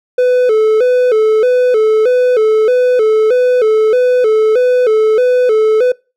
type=tone with vibrato; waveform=triangle; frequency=466.2 Hz; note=A#4; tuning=in tune; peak=-5 dBFS; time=0.18-5.92 s; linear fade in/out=5 ms; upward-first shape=square; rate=1.6 Hz; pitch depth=120 cents each way; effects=noise-tail reverb RT60 0.3 s tail -24 dB re dry